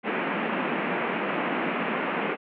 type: band-pass noise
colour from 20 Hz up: pink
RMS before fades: -28 dBFS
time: 0.03-2.37 s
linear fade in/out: 50 ms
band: 180 to 2700 Hz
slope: 48 dB/octave
effects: none